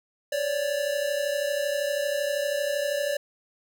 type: tone pair together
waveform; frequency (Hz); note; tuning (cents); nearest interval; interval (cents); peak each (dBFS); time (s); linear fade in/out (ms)
square; 550.3 / 583; C#5 / D5; -13 / -13; minor second; 100; -31 / -27; 0.32-3.17; 5
effects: none